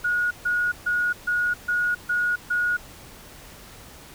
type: tone bursts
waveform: sine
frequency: 1448 Hz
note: F#6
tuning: 38 cents flat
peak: -20 dBFS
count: 7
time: 0.04-2.77 s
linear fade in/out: 10 ms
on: 270 ms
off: 140 ms
effects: pink hiss -45 dBFS RMS until 4.14 s